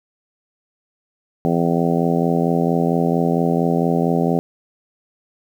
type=harmonic tone; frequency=84.4 Hz; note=E2; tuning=41 cents sharp; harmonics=2 / 3 / 4 / 5 / 6 / 7 / 8 / 9; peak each=-19 / -21 / -25 / -23 / -27 / -27 / -28 / -26 dBFS; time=1.45-4.39 s; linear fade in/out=0 ms; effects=8-bit